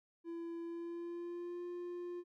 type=tone with pitch glide; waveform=triangle; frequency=336.5 to 351.8 Hz; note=E4 to F4; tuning=+36 to +13 cents; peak=-39 dBFS; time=0.24-2.24 s; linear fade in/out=50 ms; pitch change=+77 cents; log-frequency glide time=0.61-1.64 s; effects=none